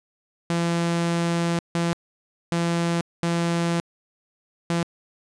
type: tone bursts at uneven times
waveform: sawtooth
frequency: 169.8 Hz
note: F3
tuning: 48 cents flat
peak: -17 dBFS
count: 5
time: 0.5-1.59 / 1.75-1.93 / 2.52-3.01 / 3.23-3.8 / 4.7-4.83 s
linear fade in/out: 0 ms
effects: resampled to 22050 Hz